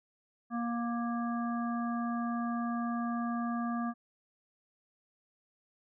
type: harmonic tone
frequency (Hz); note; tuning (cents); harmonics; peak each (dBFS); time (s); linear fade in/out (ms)
235.8; A#3; +20; 1 / 3 / 5 / 7; -32 / -40 / -39 / -47; 0.5-3.94; 50
effects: none